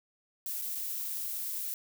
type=noise with dropouts; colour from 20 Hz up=violet; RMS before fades=-36 dBFS; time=0.46-1.74 s; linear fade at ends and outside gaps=1 ms; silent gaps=0.616-0.62 / 0.749-0.753 s; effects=none